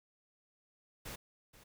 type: noise with echo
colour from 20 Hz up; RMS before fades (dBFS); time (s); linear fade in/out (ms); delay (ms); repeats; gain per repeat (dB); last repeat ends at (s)
pink; -45; 1.05-1.16; 10; 480; 1; -15; 1.64
effects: none